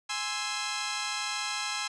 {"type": "chord", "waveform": "10% pulse", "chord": "Ab augmented", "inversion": "none", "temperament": "equal", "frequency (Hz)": [830.6, 1046.5, 1318.5], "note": ["Ab5", "C6", "E6"], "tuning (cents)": [0, 0, 0], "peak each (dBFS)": -27, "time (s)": [0.09, 1.88], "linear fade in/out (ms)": 10, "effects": ["resampled to 22050 Hz"]}